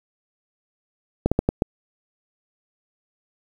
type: slowing click train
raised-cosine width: 2 ms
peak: -4 dBFS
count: 5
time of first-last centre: 1.26-1.621 s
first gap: 56 ms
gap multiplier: 1.33
effects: 7-bit